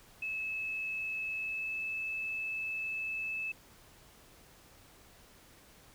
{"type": "tone with pitch glide", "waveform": "sine", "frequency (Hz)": [2598, 2615], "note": ["E7", "E7"], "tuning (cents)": [-26, -15], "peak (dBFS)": -34, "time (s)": [0.22, 3.52], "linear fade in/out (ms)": 5, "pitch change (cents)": 11, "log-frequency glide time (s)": [1.34, 1.8], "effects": ["pink hiss -59 dBFS RMS until 5.94 s"]}